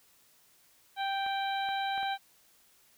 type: harmonic tone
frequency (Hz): 784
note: G5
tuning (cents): 0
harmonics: 1 / 2 / 3 / 4 / 5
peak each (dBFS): -31 / -38 / -43 / -43 / -41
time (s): 0.96-2.18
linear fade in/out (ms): 50
type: clicks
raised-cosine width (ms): 0.5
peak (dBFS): -31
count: 4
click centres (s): 1.264 / 1.689 / 1.978 / 2.03
effects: white hiss -64 dBFS RMS until 2.97 s